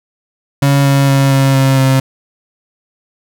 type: tone with pitch steps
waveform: 35% pulse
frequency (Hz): 139.8 / 138.43 / 137.08 / 135.74 / 134.42 / 133.1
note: C#3 / C#3 / C#3 / C#3 / C3 / C3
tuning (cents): +15 / -2 / -19 / -36 / +47 / +30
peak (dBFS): -6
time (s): 0.62-2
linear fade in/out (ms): 5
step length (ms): 230
effects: none